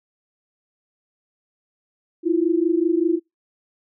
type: tone pair together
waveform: sine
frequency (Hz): 324 / 349.2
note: E4 / F4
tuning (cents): -30 / 0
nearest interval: minor second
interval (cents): 130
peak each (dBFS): -19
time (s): 2.23-3.2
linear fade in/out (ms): 50
effects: noise-tail reverb RT60 0.2 s tail -25 dB re dry